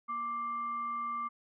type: tone with frequency modulation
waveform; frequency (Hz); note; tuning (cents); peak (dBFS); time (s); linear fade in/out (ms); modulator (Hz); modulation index
sine; 1174.7; D6; 0; -33; 0.08-1.29; 20; 937; 0.28
effects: none